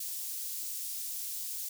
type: high-pass noise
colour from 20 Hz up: white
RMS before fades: -38 dBFS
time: 0-1.69 s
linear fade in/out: 5 ms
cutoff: 5600 Hz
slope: 12 dB/octave
effects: none